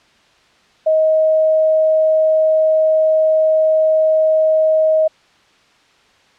sine tone, 630 Hz, D#5, 21 cents sharp, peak -10 dBFS, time 0.86-5.08 s, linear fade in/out 10 ms, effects white hiss -52 dBFS RMS until 6.38 s + low-pass 4000 Hz 12 dB/octave

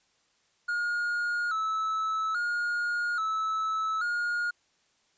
triangle tone with vibrato, 1365 Hz, F6, 40 cents flat, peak -25 dBFS, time 0.68-4.51 s, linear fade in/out 10 ms, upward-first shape square, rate 0.6 Hz, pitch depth 79 cents each way, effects white hiss -69 dBFS RMS until 5.17 s + resampled to 16000 Hz

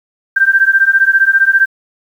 sine beating tone pair, 1568 / 1583 Hz, G6 / G6, 0 / +17 cents, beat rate 15 Hz, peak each -10 dBFS, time 0.36-1.66 s, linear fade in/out 10 ms, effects 7-bit

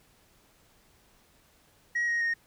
sine tone with pitch steps, 1900 / 1877.1 / 1854.5 Hz, A#6 / A#6 / A#6, +33 / +12 / -9 cents, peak -23 dBFS, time 1.95-2.34 s, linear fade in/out 10 ms, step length 130 ms, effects tanh soft clip ceiling -24 dBFS + pink hiss -63 dBFS RMS until 2.46 s

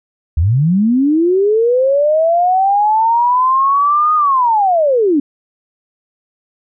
sine linear two-way sweep, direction up then down, 70.3 to 1244.5 to 269.2 Hz, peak -9 dBFS, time 0.37-5.2 s, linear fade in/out 5 ms, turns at 4.15 s, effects none

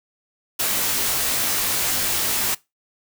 white noise with comb filter, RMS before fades -22 dBFS, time 0.59-2.55 s, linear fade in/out 10 ms, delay 18 ms, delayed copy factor -0.8, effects noise-tail reverb RT60 0.2 s tail -20 dB re dry

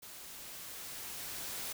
white noise with level ramp, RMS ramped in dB -50 to -40 dBFS, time 0.02-1.73 s, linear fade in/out 10 ms, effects none

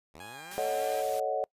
5% pulse linear sweep, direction up, 69.3 to 334.2 Hz, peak -36 dBFS, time 0.14-1.01 s, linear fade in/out 5 ms
15% pulse tone with pitch glide, 830.6 to 800 Hz, G#5 to G5, 0 to +35 cents, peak -38 dBFS, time 0.2-1.02 s, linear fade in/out 2 ms, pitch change -65 cents, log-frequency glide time 0.33-0.41 s
white noise, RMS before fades -44 dBFS, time 0.51-1.2 s, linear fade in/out 5 ms
sine chord, D# half-diminished seventh, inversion second, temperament equal, 440 / 554.4 / 622.3 / 740 Hz, A4 / C#5 / D#5 / F#5, 0 / 0 / 0 / 0 cents, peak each -35 / -32 / -34 / -32 dBFS, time 0.58-1.44 s, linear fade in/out 0 ms
effects noise-tail reverb RT60 0.1 s tail -25 dB re dry + resampled to 32000 Hz

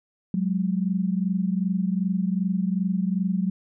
sine tone pair together, 183.3 / 205.9 Hz, F#3 / G#3, -16 / -15 cents, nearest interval major second, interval 201 cents, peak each -23 / -26 dBFS, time 0.34-3.5 s, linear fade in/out 2 ms, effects none

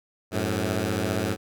10% pulse beating tone pair, 92.5 / 107.5 Hz, F#2 / A2, 0 / -40 cents, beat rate 15 Hz, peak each -19 dBFS, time 0.31-1.37 s, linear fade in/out 50 ms, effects none

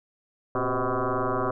sine tone with frequency modulation, 370 Hz, F#4, in tune, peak -23 dBFS, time 0.55-1.51 s, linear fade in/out 2 ms, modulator 127 Hz, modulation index 7.4, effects none

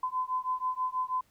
sine beating tone pair, 1016 / 1022.2 Hz, B5 / C6, +49 / -41 cents, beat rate 6.2 Hz, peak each -32 / -32 dBFS, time 0.03-1.21 s, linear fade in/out 5 ms, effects pink hiss -68 dBFS RMS until 1.3 s

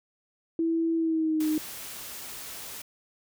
sine tone with pitch glide, 329.1 to 308.8 Hz, E4 to D#4, -3 to -13 cents, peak -23 dBFS, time 0.59-1.58 s, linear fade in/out 2 ms, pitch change -110 cents, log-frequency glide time 0.96-1.46 s
white noise, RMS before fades -40 dBFS, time 1.4-2.82 s, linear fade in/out 5 ms
effects none

